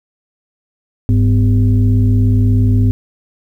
sine tone with frequency modulation, 102.9 Hz, G#2, 16 cents flat, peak -8 dBFS, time 1.09-2.91 s, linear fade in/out 0 ms, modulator 149 Hz, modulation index 0.78, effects 8-bit

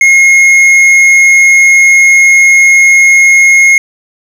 sine tone with hard clipping, 2154 Hz, C7, 50 cents sharp, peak -3 dBFS, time 0.01-3.78 s, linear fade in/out 2 ms, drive 6 dB, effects none

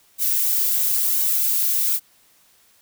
violet noise with flanger, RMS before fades -20 dBFS, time 0.18-2 s, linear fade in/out 50 ms, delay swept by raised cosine 1.3 to 3.8 ms, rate 0.98 Hz, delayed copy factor +0.5, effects white hiss -57 dBFS RMS until 2.81 s

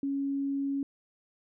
sine tone, 277.2 Hz, C#4, in tune, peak -28 dBFS, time 0.03-0.83 s, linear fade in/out 2 ms, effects none

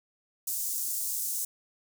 pink high-pass noise, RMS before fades -32 dBFS, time 0.47-1.45 s, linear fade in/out 5 ms, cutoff 7000 Hz, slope 24 dB/octave, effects none

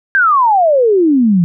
sine exponential sweep, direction down, 1623 to 164.81 Hz, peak -7 dBFS, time 0.15-1.44 s, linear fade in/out 0 ms, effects none

